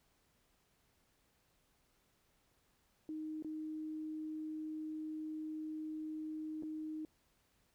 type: tone with dropouts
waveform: sine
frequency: 311.1 Hz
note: D#4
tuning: in tune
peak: -40 dBFS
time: 3.09-7.05 s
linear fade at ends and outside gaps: 1 ms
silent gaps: 3.424-3.446 / 6.625-6.633 s
effects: pink hiss -75 dBFS RMS until 7.74 s